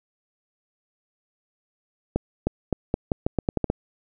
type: accelerating click train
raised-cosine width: 2 ms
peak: -8 dBFS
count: 11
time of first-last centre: 2.16-3.701 s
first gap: 310 ms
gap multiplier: 0.83
effects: none